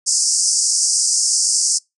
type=band-pass noise; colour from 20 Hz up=pink; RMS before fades=-17 dBFS; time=0.06-1.79 s; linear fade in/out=20 ms; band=4900 to 9400 Hz; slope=96 dB/octave; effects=noise-tail reverb RT60 0.2 s tail -26 dB re dry